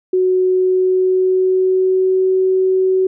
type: tone with pitch glide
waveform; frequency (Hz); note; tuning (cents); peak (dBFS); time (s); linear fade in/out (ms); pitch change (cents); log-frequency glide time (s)
sine; 370 to 375.8; F#4 to F#4; 0 to +27; -11; 0.13-3.07; 5; +27; 0.44-2.29
effects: none